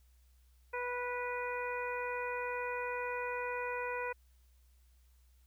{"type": "harmonic tone", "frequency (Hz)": 491.1, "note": "B4", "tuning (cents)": -10, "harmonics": [1, 2, 3, 4, 5], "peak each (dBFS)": [-39, -40, -43, -45, -44], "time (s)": [0.73, 4.13], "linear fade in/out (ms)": 10, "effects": ["added 62 Hz sine -62 dBFS peak until 5.46 s", "white hiss -75 dBFS RMS until 5.46 s"]}